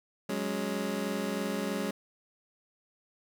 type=chord; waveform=25% pulse; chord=F# suspended second; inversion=none; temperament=just; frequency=185 / 208.1 / 277.5 Hz; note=F#3 / G#3 / C#4; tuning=0 / +4 / +2 cents; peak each=-33 / -30 / -33 dBFS; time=0.29-1.91 s; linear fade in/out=5 ms; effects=none